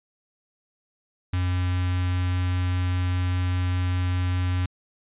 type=tone with notch filter; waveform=square; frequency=90.5 Hz; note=F#2; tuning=38 cents flat; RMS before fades=-24 dBFS; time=1.33-4.66 s; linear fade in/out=5 ms; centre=520 Hz; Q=0.58; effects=resampled to 8000 Hz